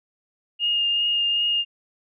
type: tone with vibrato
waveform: sine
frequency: 2835 Hz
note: F7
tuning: 25 cents sharp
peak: -19 dBFS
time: 0.59-1.65 s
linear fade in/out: 50 ms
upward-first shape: triangle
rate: 2.6 Hz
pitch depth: 15 cents each way
effects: none